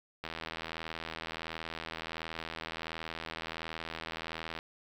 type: click train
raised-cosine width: 0.3 ms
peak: -22 dBFS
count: 355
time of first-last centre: 0.24-4.589 s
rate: 81.4 Hz
effects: 9-bit